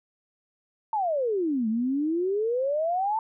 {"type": "exponential two-way sweep", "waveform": "sine", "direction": "down then up", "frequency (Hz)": [904, 214.1, 904], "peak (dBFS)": -23, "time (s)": [0.93, 3.19], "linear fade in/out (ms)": 2, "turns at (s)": 1.68, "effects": []}